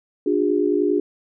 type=tone cluster; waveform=sine; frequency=296.1 / 358.6 / 408.7 Hz; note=D4 / F4 / G#4; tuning=+14 / +46 / -28 cents; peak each=-21 dBFS; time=0.26-1 s; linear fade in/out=5 ms; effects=none